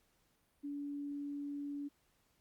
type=tone; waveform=sine; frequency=286.4 Hz; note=D4; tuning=43 cents flat; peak=-39 dBFS; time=0.63-1.89 s; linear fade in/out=20 ms; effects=pink hiss -75 dBFS RMS until 2.4 s + Opus 48 kbps